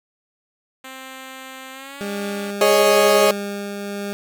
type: tone with pitch glide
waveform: 5% pulse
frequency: 262.8 to 286.6 Hz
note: C4 to D4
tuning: +8 to -42 cents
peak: -23 dBFS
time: 0.84-2.51 s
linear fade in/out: 5 ms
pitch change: +150 cents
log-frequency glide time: 1.72-2.06 s
type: tone with tremolo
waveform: 20% pulse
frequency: 201.9 Hz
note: G#3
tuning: 49 cents flat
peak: -19 dBFS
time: 2.01-4.13 s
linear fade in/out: 0 ms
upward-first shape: triangle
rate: 1 Hz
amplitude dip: 35%
type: chord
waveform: 35% pulse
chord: Ab suspended fourth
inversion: none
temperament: equal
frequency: 415.3 / 554.4 / 622.3 Hz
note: Ab4 / Db5 / Eb5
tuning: 0 / 0 / 0 cents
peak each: -15 / -16 / -15 dBFS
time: 2.61-3.31 s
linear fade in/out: 2 ms
effects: none